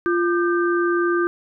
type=tone cluster; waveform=sine; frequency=347.1 / 1202 / 1561 Hz; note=F4 / D6 / G6; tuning=-11 / +40 / -8 cents; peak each=-18 / -25 / -25 dBFS; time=0.06-1.27 s; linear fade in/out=0 ms; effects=none